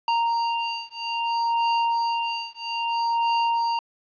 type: beating tone pair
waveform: square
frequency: 929 / 929.61 Hz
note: A#5 / A#5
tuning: -6 / -5 cents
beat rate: 0.61 Hz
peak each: -26 dBFS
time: 0.08-3.79 s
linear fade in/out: 2 ms
effects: resampled to 11025 Hz + 10-bit